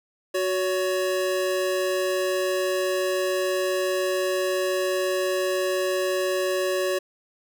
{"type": "tone pair together", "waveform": "square", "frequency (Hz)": [370, 564.2], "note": ["F#4", "C#5"], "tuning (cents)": [0, 30], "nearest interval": "perfect fifth", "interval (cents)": 730, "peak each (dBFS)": -26, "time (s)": [0.34, 6.99], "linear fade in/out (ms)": 10, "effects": []}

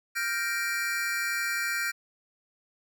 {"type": "chord", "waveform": "square", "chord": "G minor seventh", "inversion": "third", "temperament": "equal", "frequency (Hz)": [1396.9, 1568, 1864.7, 2349], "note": ["F6", "G6", "Bb6", "D7"], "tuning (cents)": [0, 0, 0, 0], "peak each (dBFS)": -34, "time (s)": [0.15, 1.92], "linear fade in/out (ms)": 20, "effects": []}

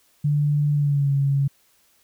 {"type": "tone with pitch glide", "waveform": "sine", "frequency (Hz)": [146.83, 139.15], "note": ["D3", "C#3"], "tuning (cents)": [0, 7], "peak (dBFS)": -17, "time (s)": [0.24, 1.48], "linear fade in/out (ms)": 10, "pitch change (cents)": -93, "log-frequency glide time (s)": [0.73, 1.12], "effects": ["white hiss -61 dBFS RMS until 2.03 s"]}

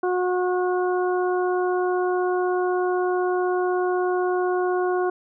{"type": "harmonic tone", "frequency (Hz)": 363.2, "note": "F#4", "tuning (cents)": -32, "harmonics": [1, 2, 3, 4], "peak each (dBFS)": [-21, -27, -31, -33], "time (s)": [0.03, 5.1], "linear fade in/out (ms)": 5, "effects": []}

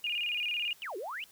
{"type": "tone with vibrato", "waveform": "sine", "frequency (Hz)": 2637, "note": "E7", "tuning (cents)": 0, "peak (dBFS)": -30, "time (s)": [0.04, 0.73], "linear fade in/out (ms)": 2, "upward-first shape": "square", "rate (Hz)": 18, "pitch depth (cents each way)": 130}
{"type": "exponential two-way sweep", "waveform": "sine", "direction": "down then up", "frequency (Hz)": [3131, 349.2, 3131], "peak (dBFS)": -36, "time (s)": [0.82, 1.24], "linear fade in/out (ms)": 0, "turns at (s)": 0.97}
{"effects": ["white hiss -59 dBFS RMS until 1.31 s"]}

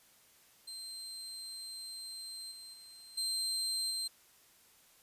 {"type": "tone with level steps", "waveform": "30% pulse", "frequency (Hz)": 4143, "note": "C8", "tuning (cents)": -18, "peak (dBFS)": [-40, -45, -49, -30, -32], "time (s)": [0.67, 4.08], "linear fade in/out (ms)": 10, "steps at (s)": [2.51, 2.73, 3.17, 3.9], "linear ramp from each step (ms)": 10, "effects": ["white hiss -64 dBFS RMS until 5.02 s", "resampled to 32000 Hz"]}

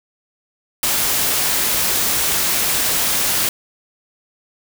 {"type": "noise", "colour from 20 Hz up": "white", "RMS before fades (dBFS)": -18, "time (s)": [0.83, 3.49], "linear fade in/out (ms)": 2, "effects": []}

